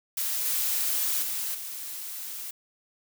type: noise with level steps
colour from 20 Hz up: blue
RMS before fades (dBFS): -29 / -27 / -31 / -37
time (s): 0.17-2.51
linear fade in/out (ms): 5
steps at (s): 0.45 / 1.22 / 1.54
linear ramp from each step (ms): 10
effects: none